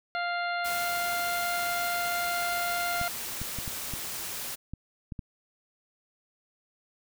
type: harmonic tone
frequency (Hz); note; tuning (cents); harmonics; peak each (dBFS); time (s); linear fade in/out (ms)
698.5; F5; 0; 1 / 2 / 3 / 4 / 5 / 6; -31 / -32 / -37 / -44 / -46 / -42; 0.15-3.08; 0
type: noise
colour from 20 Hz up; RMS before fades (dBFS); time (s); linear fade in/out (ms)
white; -36; 0.64-4.56; 20
type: clicks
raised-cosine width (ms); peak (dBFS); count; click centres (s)
5; -24; 8; 3.014 / 3.416 / 3.587 / 3.678 / 3.937 / 4.736 / 5.122 / 5.192
effects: none